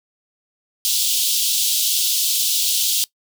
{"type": "high-pass noise", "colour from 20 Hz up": "pink", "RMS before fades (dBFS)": -19, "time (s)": [0.85, 3.04], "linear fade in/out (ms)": 0, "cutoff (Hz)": 3100, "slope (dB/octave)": 48, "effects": ["noise-tail reverb RT60 0.1 s tail -21 dB re dry"]}